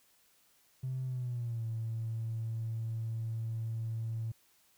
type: tone with pitch glide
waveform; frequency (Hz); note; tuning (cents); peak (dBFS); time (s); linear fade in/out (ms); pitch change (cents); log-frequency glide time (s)
triangle; 129.7 to 112.91; C3 to A2; -15 to +45; -30; 0.83-4.32; 10; -240; 1.05-1.65
effects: tanh soft clip ceiling -31 dBFS + white hiss -68 dBFS RMS until 4.77 s